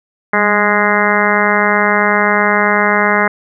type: harmonic tone with a mistuned harmonic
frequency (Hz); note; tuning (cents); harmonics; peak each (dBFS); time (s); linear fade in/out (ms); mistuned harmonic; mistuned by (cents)
207.7; G#3; 0; 1 / 2 / 3 / 4 / 5 / 6 / 7 / 8 / 9 / 10; -19 / -19 / -19 / -19 / -19 / -19 / -19 / -19 / -19 / -19; 0.33-3.28; 5; 1; -45
effects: none

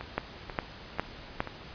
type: two click trains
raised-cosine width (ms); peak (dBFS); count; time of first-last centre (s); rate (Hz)
0.5; -12 / -22; 4 / 4; 0.18-1.404 / 0.01-1.473; 2.45 / 2.05
effects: pink hiss -46 dBFS RMS until 1.74 s + resampled to 11025 Hz

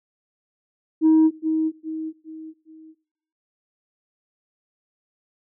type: tone with echo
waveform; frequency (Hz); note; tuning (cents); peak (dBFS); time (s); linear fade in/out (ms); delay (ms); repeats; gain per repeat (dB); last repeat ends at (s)
sine; 316.8; D#4; +31; -10; 1.01-1.31; 50; 410; 4; -8; 2.95
effects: noise-tail reverb RT60 0.9 s tail -22 dB re dry + tanh soft clip ceiling -10 dBFS

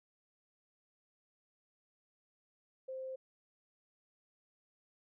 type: tone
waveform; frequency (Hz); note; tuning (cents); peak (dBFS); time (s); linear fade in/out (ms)
sine; 523.3; C5; 0; -40; 2.88-3.16; 10
effects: none

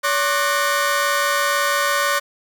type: tone cluster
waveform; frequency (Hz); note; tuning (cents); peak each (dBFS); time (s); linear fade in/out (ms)
40% pulse; 569 / 1080 / 1184 / 1486 / 1838; C#5 / C#6 / D6 / F#6 / A#6; +45 / -45 / +14 / +7 / -25; -23; 0.03-2.2; 20
effects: none

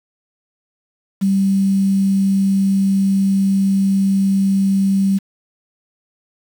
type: tone with quantisation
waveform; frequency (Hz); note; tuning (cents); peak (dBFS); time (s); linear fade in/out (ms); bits
sine; 194.9; G3; -10; -12; 1.21-5.19; 20; 6
effects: none

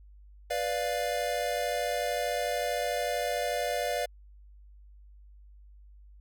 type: chord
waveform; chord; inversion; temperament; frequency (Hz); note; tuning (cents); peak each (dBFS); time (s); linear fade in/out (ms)
square; B diminished; none; equal; 493.9 / 587.3 / 698.5; B4 / D5 / F5; 0 / 0 / 0; -35 / -33 / -33; 0.5-4.06; 10
effects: added 50 Hz sine -50 dBFS peak until 6.2 s

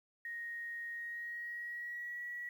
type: tone with pitch glide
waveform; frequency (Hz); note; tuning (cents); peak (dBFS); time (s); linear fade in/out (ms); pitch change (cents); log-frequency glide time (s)
sine; 1870 to 1929.2; A#6 to B6; +5 to -41; -40; 0.25-2.49; 2; +54; 0.93-2.21
effects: 11-bit

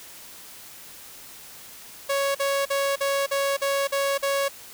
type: tone bursts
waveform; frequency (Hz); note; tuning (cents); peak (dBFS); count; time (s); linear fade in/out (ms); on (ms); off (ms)
sawtooth; 555; C#5; +2; -18; 8; 2.09-4.485; 10; 260; 45
effects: white hiss -44 dBFS RMS until 4.73 s

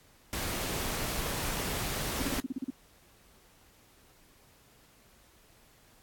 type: noise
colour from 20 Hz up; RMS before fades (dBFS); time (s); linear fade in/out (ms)
pink; -34; 0.33-2.4; 0
type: tone bursts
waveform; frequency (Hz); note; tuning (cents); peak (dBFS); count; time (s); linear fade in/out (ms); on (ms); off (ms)
sine; 261.6; C4; 0; -30; 9; 2.2-2.704; 5; 24; 36
effects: pink hiss -61 dBFS RMS until 6.02 s + AAC 64 kbps

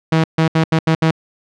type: tone bursts at uneven times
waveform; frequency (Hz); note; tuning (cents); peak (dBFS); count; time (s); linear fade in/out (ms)
sawtooth; 160.8; E3; -43; -7; 6; 0.12-0.24 / 0.38-0.48 / 0.55-0.64 / 0.72-0.79 / 0.87-0.95 / 1.02-1.11; 5
effects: low-pass 4000 Hz 12 dB/octave

